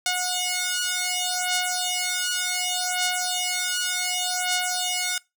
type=beating tone pair; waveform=5% pulse; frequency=726 / 726.67 Hz; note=F#5 / F#5; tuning=-33 / -31 cents; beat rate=0.67 Hz; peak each=-15 dBFS; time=0.06-5.18 s; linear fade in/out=2 ms; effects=noise-tail reverb RT60 0.2 s tail -22 dB re dry